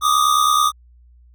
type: tone pair together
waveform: square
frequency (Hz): 1166.6 / 1236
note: D6 / D#6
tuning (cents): -12 / -12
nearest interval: minor second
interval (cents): 100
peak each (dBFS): -18 / -16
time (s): 0.01-0.72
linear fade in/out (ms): 50
effects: added 60 Hz sine -46 dBFS peak until 1.34 s